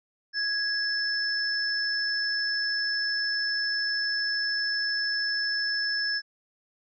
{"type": "tone pair together", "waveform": "sine", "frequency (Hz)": [1661.2, 5274], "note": ["G#6", "E8"], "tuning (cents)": [0, 0], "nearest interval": "octave + minor sixth", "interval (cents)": 2000, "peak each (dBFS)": -28, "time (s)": [0.33, 6.22], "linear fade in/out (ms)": 50, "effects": []}